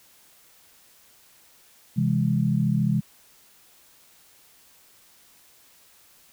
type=chord; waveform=sine; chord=C augmented; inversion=none; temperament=equal with one note detuned; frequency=130.81 / 164.81 / 205.3 Hz; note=C3 / E3 / G#3; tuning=0 / 0 / -20 cents; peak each=-24 dBFS; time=1.96-3.01 s; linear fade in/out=20 ms; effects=white hiss -56 dBFS RMS until 6.32 s